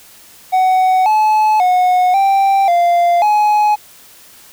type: tone with pitch steps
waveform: triangle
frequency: 747 / 860 / 729 / 784 / 694 / 841 Hz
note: F#5 / A5 / F#5 / G5 / F5 / G#5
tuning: +16 / -40 / -26 / 0 / -11 / +22 cents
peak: -7 dBFS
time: 0.52-3.76 s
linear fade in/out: 20 ms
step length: 540 ms
effects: white hiss -42 dBFS RMS until 4.52 s